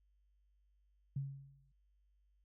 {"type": "tone with exponential decay", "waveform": "sine", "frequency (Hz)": 137.8, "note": "C#3", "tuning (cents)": -10, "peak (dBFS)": -34, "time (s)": [1.16, 1.72], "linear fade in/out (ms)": 5, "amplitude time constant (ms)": 120, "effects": ["added 50 Hz sine -70 dBFS peak until 2.44 s"]}